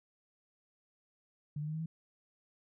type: tone with pitch steps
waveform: sine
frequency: 147.7 / 151.24 / 154.86 / 158.58 / 162.38 Hz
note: D3 / D#3 / D#3 / D#3 / E3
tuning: +10 / -49 / -8 / +33 / -26 cents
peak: -35 dBFS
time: 1.56-1.86 s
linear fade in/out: 5 ms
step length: 60 ms
effects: none